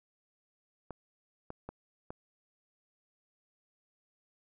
clicks, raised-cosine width 1 ms, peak -27 dBFS, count 4, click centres 0.907 / 1.504 / 1.69 / 2.105 s, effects none

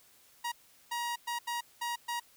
sawtooth tone bursts at uneven times, 950 Hz, A#5, 33 cents sharp, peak -29 dBFS, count 6, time 0.44-0.52 / 0.91-1.16 / 1.27-1.39 / 1.47-1.61 / 1.81-1.96 / 2.08-2.2 s, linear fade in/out 10 ms, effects white hiss -62 dBFS RMS until 2.36 s

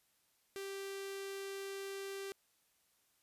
sawtooth tone with notch filter, 392 Hz, G4, in tune, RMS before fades -44 dBFS, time 0.56-2.32 s, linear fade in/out 0 ms, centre 880 Hz, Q 1.1, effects white hiss -75 dBFS RMS until 3.22 s + resampled to 32000 Hz

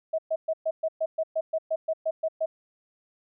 sine tone bursts, 640 Hz, D#5, 49 cents sharp, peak -23 dBFS, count 14, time 0.13-2.46 s, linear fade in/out 10 ms, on 55 ms, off 120 ms, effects none

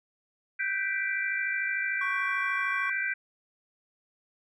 sine chord, G major seventh, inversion third, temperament equal with one note detuned, 1514.6 / 1568 / 1975.5 / 2349 Hz, F#6 / G6 / B6 / D7, +40 / 0 / 0 / 0 cents, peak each -36 / -31 / -33 / -33 dBFS, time 0.59-3.14 s, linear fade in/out 10 ms
triangle tone, 1108.7 Hz, C#6, in tune, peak -31 dBFS, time 2.01-2.9 s, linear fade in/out 5 ms
effects none

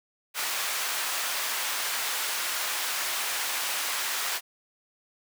pink high-pass noise, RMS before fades -30 dBFS, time 0.34-4.41 s, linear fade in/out 50 ms, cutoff 1100 Hz, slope 12 dB/octave, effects none

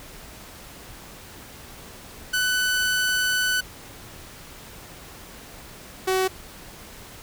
sawtooth tone pair in turn, 1497 / 376.3 Hz, F#6 / F#4, +20 / +29 cents, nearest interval 2 octaves, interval 2391 cents, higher first, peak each -17 / -16 dBFS, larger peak second, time 2.33-3.61 / 6.07-6.28 s, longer first, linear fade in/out 10 ms, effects pink hiss -43 dBFS RMS until 7.22 s

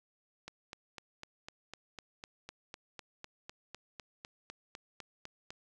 click train, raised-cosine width 0.2 ms, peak -27 dBFS, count 21, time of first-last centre 0.48-5.505 s, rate 3.98 Hz, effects none

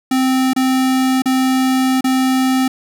square tone with dropouts, 260.5 Hz, C4, 7 cents flat, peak -13 dBFS, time 0.11-2.68 s, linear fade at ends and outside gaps 5 ms, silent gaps 0.534-0.562 / 1.221-1.257 / 2.009-2.042 s, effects none

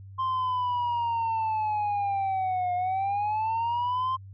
sine linear two-way sweep, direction down then up, 1053 to 713 to 1053 Hz, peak -22 dBFS, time 0.18-4.17 s, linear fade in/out 20 ms, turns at 2.74 s, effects tanh soft clip ceiling -24 dBFS + added 97 Hz sine -42 dBFS peak until 4.33 s

